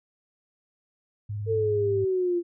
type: tone with vibrato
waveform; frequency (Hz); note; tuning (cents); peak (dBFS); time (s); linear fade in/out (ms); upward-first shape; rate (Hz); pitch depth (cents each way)
sine; 103.83; G#2; 0; -29; 1.29-2.05; 10; sine; 20; 64
type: exponential sweep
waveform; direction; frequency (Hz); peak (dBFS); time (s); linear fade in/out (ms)
sine; down; 453.6 to 342.5; -22; 1.46-2.43; 50
effects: none